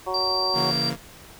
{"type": "harmonic tone", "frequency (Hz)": 185.8, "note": "F#3", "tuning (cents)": 7, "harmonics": [2, 3, 4, 5, 6], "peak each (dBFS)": [-31, -31, -31, -31, -31], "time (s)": [0.06, 0.72], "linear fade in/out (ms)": 20}
{"type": "tone", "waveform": "sine", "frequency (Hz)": 4699, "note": "D8", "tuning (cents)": 0, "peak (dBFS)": -23, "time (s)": [0.14, 0.9], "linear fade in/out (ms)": 5}
{"type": "chord", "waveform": "sawtooth", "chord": "A# diminished", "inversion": "first", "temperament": "just", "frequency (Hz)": [139.85, 167.82, 233.1], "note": ["C#3", "E3", "A#3"], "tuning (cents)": [16, 31, 0], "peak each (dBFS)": -27, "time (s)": [0.53, 0.97], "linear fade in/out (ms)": 50}
{"effects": ["pink hiss -46 dBFS RMS until 1.39 s"]}